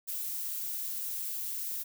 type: noise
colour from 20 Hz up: violet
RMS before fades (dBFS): -36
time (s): 0.07-1.84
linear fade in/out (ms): 20
effects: none